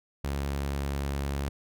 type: tone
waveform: sawtooth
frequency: 69.8 Hz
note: C#2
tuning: 13 cents sharp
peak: -25 dBFS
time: 0.24-1.49 s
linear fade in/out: 5 ms
effects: none